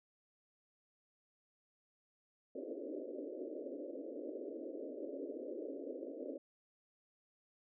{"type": "band-pass noise", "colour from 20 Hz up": "pink", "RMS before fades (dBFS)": -45, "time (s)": [2.55, 6.38], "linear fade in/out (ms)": 5, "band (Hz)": [260, 600], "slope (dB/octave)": 96, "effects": []}